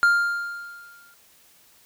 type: tone with exponential decay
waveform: triangle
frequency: 1400 Hz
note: F6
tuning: 4 cents sharp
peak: -11 dBFS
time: 0.03-1.14 s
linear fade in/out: 0 ms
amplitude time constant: 240 ms
effects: white hiss -56 dBFS RMS until 1.85 s